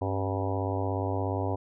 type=harmonic tone with a mistuned harmonic; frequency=97 Hz; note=G2; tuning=18 cents flat; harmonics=1 / 3 / 4 / 5 / 6 / 7 / 8 / 9 / 10; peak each=-30 / -35 / -36 / -37 / -38 / -38 / -39 / -40 / -40 dBFS; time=0.01-1.56 s; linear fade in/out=10 ms; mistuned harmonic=3; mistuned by=-84 cents; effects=none